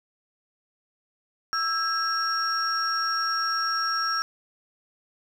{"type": "tone cluster", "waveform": "sine", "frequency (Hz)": [1326, 1635, 5560], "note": ["E6", "G#6", "F8"], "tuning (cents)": [10, -28, -9], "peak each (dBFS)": [-25, -30, -28], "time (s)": [1.53, 4.22], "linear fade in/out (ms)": 0, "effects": ["tanh soft clip ceiling -16 dBFS", "9-bit"]}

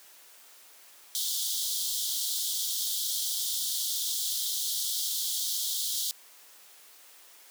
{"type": "high-pass noise", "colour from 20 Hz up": "pink", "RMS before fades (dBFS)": -31, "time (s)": [1.15, 6.11], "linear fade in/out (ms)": 0, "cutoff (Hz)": 3200, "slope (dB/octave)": 96, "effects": ["white hiss -54 dBFS RMS until 7.5 s", "high-pass 400 Hz 12 dB/octave"]}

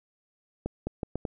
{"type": "accelerating click train", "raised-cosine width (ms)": 2, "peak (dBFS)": -17, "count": 5, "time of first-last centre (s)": [0.66, 1.252], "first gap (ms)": 210, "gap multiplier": 0.77, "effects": []}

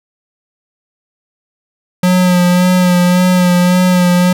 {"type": "tone with vibrato", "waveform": "square", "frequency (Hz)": 180, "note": "F#3", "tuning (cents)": -47, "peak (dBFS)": -8, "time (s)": [2.03, 4.33], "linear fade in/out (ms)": 5, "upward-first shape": "sine", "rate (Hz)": 1.8, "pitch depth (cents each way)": 25, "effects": []}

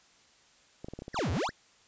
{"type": "clicks", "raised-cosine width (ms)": 2, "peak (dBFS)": -27, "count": 11, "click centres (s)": [0.845, 0.885, 0.936, 0.99, 1.021, 1.081, 1.144, 1.19, 1.335, 1.369, 1.491]}
{"type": "exponential two-way sweep", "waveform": "square", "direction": "down then up", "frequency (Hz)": [2139, 74.3, 2139], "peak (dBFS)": -29, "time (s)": [1.13, 1.51], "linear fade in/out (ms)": 50, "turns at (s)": 1.31}
{"effects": ["white hiss -62 dBFS RMS until 1.87 s", "resampled to 16000 Hz"]}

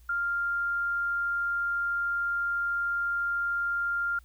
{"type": "tone", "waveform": "sine", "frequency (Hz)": 1396.9, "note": "F6", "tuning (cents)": 0, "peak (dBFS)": -26, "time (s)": [0.09, 4.19], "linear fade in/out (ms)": 5, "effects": ["added 60 Hz sine -52 dBFS peak until 4.24 s", "white hiss -66 dBFS RMS until 4.24 s"]}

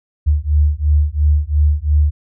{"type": "beating tone pair", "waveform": "sine", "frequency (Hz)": [73.1, 76], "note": ["D2", "D#2"], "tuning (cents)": [-7, -40], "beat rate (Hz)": 2.9, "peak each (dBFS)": -14, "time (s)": [0.26, 2.11], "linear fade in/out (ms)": 20, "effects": []}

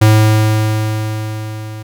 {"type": "tone with level ramp", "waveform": "square", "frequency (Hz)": 108.3, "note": "A2", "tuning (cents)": -27, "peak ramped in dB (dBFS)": [-5, -26], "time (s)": [0.01, 1.83], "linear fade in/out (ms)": 10, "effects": []}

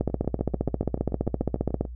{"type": "two click trains", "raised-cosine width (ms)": 2, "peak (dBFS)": [-20, -10], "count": [13, 28], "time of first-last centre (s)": [[0.1, 1.852], [0.01, 1.81]], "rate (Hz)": [6.85, 15], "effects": ["noise-tail reverb RT60 0.1 s tail -19 dB re dry", "added 60 Hz sine -35 dBFS peak until 1.95 s"]}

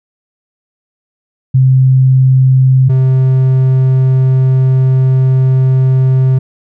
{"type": "tone pair in turn", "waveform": ["sine", "triangle"], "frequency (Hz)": [130.81, 130.81], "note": ["C3", "C3"], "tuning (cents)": [0, 0], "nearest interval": "unison", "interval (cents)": 0, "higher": "neither", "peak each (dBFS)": -4, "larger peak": "neither", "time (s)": [[1.54, 2.89], [2.89, 6.39]], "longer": "second", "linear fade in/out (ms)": 10, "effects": []}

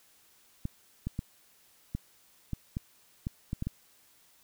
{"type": "clicks", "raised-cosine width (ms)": 5, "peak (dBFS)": -20, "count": 10, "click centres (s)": [0.654, 1.07, 1.191, 1.95, 2.533, 2.769, 3.269, 3.531, 3.624, 3.67], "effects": ["white hiss -63 dBFS RMS until 4.43 s"]}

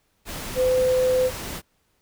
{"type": "tone in noise", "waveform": "sine", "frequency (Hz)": 510, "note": "C5", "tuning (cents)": -44, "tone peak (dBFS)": -17, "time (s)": [0.55, 1.31], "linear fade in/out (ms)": 50, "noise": "pink", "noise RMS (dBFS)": -33, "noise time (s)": [0.25, 1.62], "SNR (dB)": 13, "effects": ["pink hiss -68 dBFS RMS until 2.01 s"]}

